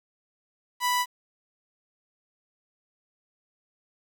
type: tone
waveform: sawtooth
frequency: 987.8 Hz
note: B5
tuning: in tune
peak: -19 dBFS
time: 0.8-1.06 s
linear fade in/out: 50 ms
effects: 9-bit